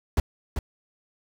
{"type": "noise with echo", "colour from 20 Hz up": "brown", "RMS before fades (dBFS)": -20, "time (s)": [0.17, 0.2], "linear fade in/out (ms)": 2, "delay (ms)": 390, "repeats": 1, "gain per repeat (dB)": -6, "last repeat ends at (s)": 0.59, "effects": []}